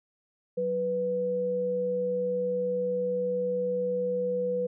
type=tone pair together; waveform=sine; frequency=185 / 493.9 Hz; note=F#3 / B4; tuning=0 / 0 cents; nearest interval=octave + perfect fourth; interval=1700 cents; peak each=-36 / -26 dBFS; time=0.57-4.67 s; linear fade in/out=10 ms; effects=none